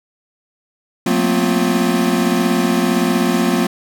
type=tone cluster; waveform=square; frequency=180.7 / 222.7 / 238.4 / 259.8 / 351.8 Hz; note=F#3 / A3 / A#3 / C4 / F4; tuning=-41 / +21 / +39 / -12 / +13 cents; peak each=-21 dBFS; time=1.06-3.67 s; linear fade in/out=5 ms; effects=none